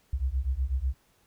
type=beating tone pair; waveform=sine; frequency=61.74 / 69.84 Hz; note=B1 / C#2; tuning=0 / +14 cents; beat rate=8.1 Hz; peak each=-28 dBFS; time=0.13-0.94 s; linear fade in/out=5 ms; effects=tanh soft clip ceiling -18 dBFS + pink hiss -66 dBFS RMS until 1.26 s